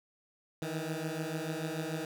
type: beating tone pair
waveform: 15% pulse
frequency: 155.56 / 162.36 Hz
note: D#3 / E3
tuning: 0 / -26 cents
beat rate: 6.8 Hz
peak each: -31 dBFS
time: 0.62-2.05 s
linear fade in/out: 2 ms
effects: none